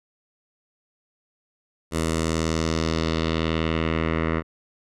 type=tone with low-pass filter sweep; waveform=10% pulse; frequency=80.9 Hz; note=E2; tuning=32 cents flat; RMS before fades=-24 dBFS; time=1.91-4.43 s; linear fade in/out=50 ms; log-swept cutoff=10000 to 1800 Hz; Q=1.8; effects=none